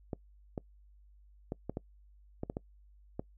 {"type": "clicks", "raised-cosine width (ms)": 2, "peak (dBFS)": -22, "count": 9, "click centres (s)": [0.132, 0.578, 1.521, 1.696, 1.771, 2.434, 2.499, 2.569, 3.195], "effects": ["noise-tail reverb RT60 0.1 s tail -24 dB re dry", "added 50 Hz sine -57 dBFS peak until 3.37 s"]}